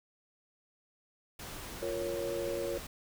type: noise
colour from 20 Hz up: pink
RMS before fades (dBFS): -44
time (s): 1.39-2.87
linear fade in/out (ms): 5
type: chord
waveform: sine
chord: Bb minor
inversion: second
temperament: equal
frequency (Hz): 349.2 / 466.2 / 554.4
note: F4 / Bb4 / Db5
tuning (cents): 0 / 0 / 0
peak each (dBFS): -38 / -38 / -36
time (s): 1.82-2.78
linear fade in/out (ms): 5
effects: none